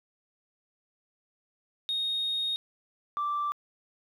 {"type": "tone pair in turn", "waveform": "sine", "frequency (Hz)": [3721, 1172], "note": ["A#7", "D6"], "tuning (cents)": [-4, -4], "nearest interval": "octave + minor sixth", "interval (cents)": 2000, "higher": "first", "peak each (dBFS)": -26, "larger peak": "neither", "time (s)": [[1.89, 2.56], [3.17, 3.52]], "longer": "first", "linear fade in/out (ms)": 0, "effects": ["tanh soft clip ceiling -24 dBFS", "11-bit"]}